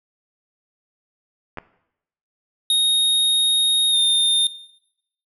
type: clicks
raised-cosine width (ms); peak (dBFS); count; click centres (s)
0.5; -18 / -14; 2; 1.573 / 1.585
type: tone with pitch glide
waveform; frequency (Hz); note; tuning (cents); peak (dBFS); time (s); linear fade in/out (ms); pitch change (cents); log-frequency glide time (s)
square; 3729 to 3638; A#7 to A#7; 0 to -43; -15; 2.7-4.47; 2; -43; 3.91-3.96
effects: noise-tail reverb RT60 0.8 s tail -17 dB re dry